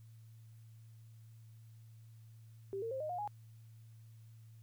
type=tone with pitch steps; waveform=sine; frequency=392 / 455.5 / 529.3 / 615.1 / 714.8 / 830.6 Hz; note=G4 / A#4 / C5 / D#5 / F5 / G#5; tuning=0 / -40 / +20 / -20 / +40 / 0 cents; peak=-37 dBFS; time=2.73-3.276 s; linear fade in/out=0 ms; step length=91 ms; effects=added 112 Hz sine -54 dBFS peak until 4.62 s + white hiss -74 dBFS RMS until 4.62 s